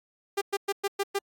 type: tone bursts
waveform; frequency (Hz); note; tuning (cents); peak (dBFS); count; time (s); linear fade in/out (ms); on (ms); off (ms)
sawtooth; 398.6; G4; +29; -21; 6; 0.37-1.19; 10; 45; 110
effects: AAC 48 kbps